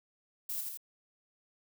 violet noise with echo, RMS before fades -37 dBFS, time 0.49-0.61 s, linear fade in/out 5 ms, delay 82 ms, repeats 2, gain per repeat -3 dB, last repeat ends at 0.774 s, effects none

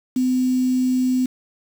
sine tone with quantisation, 254.7 Hz, C4, 46 cents flat, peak -16 dBFS, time 0.16-1.26 s, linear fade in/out 5 ms, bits 6, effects none

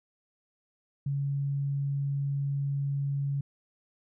sine tone, 140.1 Hz, C#3, 19 cents sharp, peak -27 dBFS, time 1.06-3.41 s, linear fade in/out 5 ms, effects none

